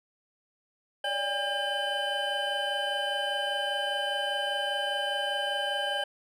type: tone cluster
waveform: triangle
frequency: 569 / 594 / 809 / 1601 / 3041 Hz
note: C#5 / D5 / G#5 / G6 / F#7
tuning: +45 / +20 / -46 / +36 / +47 cents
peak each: -34 / -36 / -32 / -32 / -31 dBFS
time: 1.04-6.04 s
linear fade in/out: 5 ms
effects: none